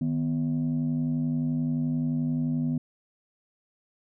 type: tone pair together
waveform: sine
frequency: 155.79 / 247.3 Hz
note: D#3 / B3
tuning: +3 / +3 cents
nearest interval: minor sixth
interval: 800 cents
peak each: -26 / -25 dBFS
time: 0.01-2.78 s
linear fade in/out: 5 ms
effects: tanh soft clip ceiling -20 dBFS